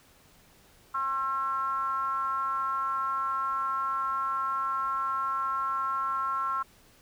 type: ring-modulated tone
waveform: triangle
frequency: 138.59 Hz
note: C#3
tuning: in tune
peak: -22 dBFS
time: 0.94-6.63 s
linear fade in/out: 10 ms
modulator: 1210 Hz
effects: pink hiss -59 dBFS RMS until 7.01 s